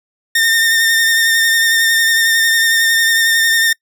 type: tone with vibrato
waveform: sawtooth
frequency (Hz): 1819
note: A#6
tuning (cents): -43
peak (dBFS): -7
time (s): 0.35-3.73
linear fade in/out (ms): 5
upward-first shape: triangle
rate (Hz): 11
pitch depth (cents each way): 27
effects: noise-tail reverb RT60 0.1 s tail -26 dB re dry